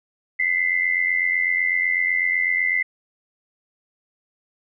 sine tone pair together, 2005 / 2093 Hz, B6 / C7, +26 / 0 cents, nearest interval minor second, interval 74 cents, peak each -21 dBFS, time 0.39-2.83 s, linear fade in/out 10 ms, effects none

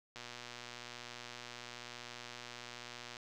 click train, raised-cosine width 0.2 ms, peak -29 dBFS, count 365, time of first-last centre 0.16-3.168 s, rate 121 Hz, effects none

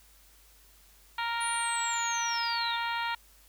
harmonic tone, 466.2 Hz, A#4, in tune, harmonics 2 / 3 / 4 / 5 / 6 / 7 / 8 / 9, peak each -32 / -36 / -38 / -40 / -42 / -43 / -44 / -45 dBFS, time 1.18-3.15 s, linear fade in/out 5 ms
sine linear sweep, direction down, 9690 to 3520 Hz, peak -33 dBFS, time 1.4-2.77 s, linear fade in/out 20 ms
effects added 50 Hz sine -60 dBFS peak until 3.48 s + white hiss -60 dBFS RMS until 3.48 s

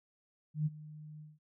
sine tone with ADSR envelope, 152.5 Hz, D#3, 34 cents flat, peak -27 dBFS, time 0.54-1.39 s, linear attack 120 ms, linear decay 30 ms, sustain -19 dB, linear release 190 ms, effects none

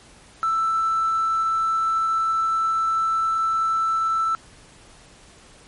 sine tone with hard clipping, 1325 Hz, E6, 9 cents sharp, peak -19 dBFS, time 0.43-4.35 s, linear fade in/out 0 ms, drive 1 dB, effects pink hiss -49 dBFS RMS until 5.67 s + MP3 48 kbps

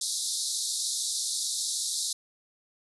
pink band-pass noise, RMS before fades -31 dBFS, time 0.01-2.13 s, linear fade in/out 5 ms, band 3700 to 11000 Hz, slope 96 dB/octave, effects none

